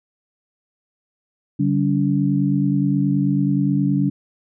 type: tone cluster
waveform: sine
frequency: 143.2 / 192.6 / 284.6 Hz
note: D3 / G3 / C#4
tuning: -43 / -30 / +46 cents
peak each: -20 dBFS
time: 1.59-4.1 s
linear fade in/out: 10 ms
effects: none